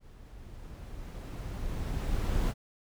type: noise with level ramp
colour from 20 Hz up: brown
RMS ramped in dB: -51 to -27 dBFS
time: 0-2.54 s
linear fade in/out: 50 ms
effects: none